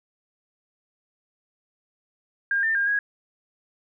sine tone with pitch steps, 1610 / 1795 / 1610 / 1652 Hz, G6 / A6 / G6 / G#6, +46 / +34 / +46 / -10 cents, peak -20 dBFS, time 2.51-2.99 s, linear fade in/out 2 ms, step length 120 ms, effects none

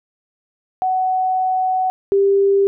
sine tone pair in turn, 747 / 395.7 Hz, F#5 / G4, +16 / +16 cents, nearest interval major seventh, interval 1100 cents, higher first, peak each -15 / -11 dBFS, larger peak second, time 0.82-1.9 / 2.12-2.67 s, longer first, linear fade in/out 0 ms, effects none

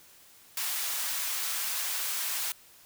white high-pass noise, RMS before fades -32 dBFS, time 0.57-2.52 s, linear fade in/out 2 ms, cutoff 900 Hz, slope 12 dB/octave, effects white hiss -56 dBFS RMS until 2.85 s

